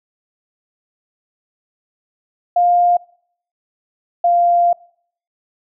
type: tone pair in turn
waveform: sine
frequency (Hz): 704 / 695.5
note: F5 / F5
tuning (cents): +14 / -7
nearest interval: unison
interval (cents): 21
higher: first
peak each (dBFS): -10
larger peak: neither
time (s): 2.56-2.97 / 4.24-4.73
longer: second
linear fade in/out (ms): 5
effects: noise-tail reverb RT60 0.6 s tail -24 dB re dry